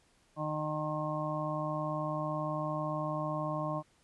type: harmonic tone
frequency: 153 Hz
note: D#3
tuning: 29 cents flat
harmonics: 1 / 2 / 4 / 5 / 6 / 7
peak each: -37 / -40 / -37 / -44 / -44 / -38 dBFS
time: 0.36-3.83 s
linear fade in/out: 50 ms
effects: pink hiss -68 dBFS RMS until 4.03 s + resampled to 24000 Hz